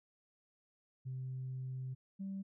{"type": "tone pair in turn", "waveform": "sine", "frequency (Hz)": [129.7, 194.33], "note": ["C3", "G3"], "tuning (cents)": [-15, -15], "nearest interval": "perfect fifth", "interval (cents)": 700, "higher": "second", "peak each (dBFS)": [-38, -38], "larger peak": "neither", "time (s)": [[1.05, 1.95], [2.19, 2.43]], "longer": "first", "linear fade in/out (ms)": 20, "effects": ["tanh soft clip ceiling -35 dBFS"]}